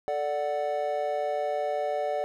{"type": "chord", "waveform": "triangle", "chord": "D major", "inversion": "second", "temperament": "equal", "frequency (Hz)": [440, 587.3, 740], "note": ["A4", "D5", "F#5"], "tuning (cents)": [0, 0, 0], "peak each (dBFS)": [-32, -27, -29], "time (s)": [0.08, 2.24], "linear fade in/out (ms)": 0, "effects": []}